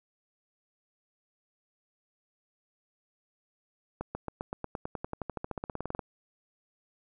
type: accelerating click train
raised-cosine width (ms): 1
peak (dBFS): -20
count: 25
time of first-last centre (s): 4.01-5.992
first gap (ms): 140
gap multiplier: 0.95
effects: none